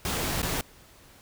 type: noise with dropouts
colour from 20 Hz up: pink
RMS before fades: -29 dBFS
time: 0.05-0.61 s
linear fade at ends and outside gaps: 1 ms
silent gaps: 0.418-0.429 s
effects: pink hiss -54 dBFS RMS until 1.21 s